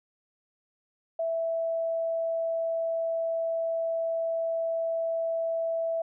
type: tone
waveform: sine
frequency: 659.3 Hz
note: E5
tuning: in tune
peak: -26 dBFS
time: 1.19-6.02 s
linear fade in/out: 5 ms
effects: none